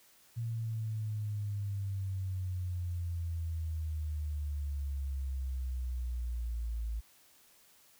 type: exponential sweep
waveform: sine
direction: down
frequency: 116.54 to 55 Hz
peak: -33 dBFS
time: 0.36-7.01 s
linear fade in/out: 20 ms
effects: white hiss -63 dBFS RMS until 7.99 s